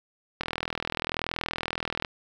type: click train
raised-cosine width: 0.3 ms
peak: -12 dBFS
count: 68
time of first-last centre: 0.41-2.048 s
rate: 40.9 Hz
effects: 8-bit